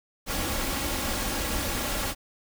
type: noise with comb filter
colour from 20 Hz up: pink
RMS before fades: -29 dBFS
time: 0.26-2.15 s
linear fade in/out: 50 ms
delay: 3.6 ms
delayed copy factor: +0.5
effects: none